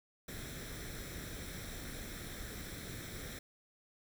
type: noise with comb filter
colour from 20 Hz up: pink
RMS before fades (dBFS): -45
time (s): 0.28-3.39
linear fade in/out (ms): 5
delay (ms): 0.53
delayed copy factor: +0.65
effects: none